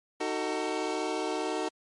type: chord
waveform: 25% pulse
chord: D# diminished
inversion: none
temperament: just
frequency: 311.1 / 373.4 / 448 Hz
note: D#4 / F#4 / A4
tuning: 0 / +16 / +31 cents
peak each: -30 dBFS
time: 0.2-1.69 s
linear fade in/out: 10 ms
effects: low-pass 8000 Hz 12 dB/octave + MP3 48 kbps